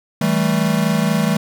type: tone cluster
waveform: square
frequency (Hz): 162.4 / 194.4 / 218.7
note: E3 / G3 / A3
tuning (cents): -26 / -14 / -10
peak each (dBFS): -20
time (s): 0.21-1.37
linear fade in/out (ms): 5
effects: none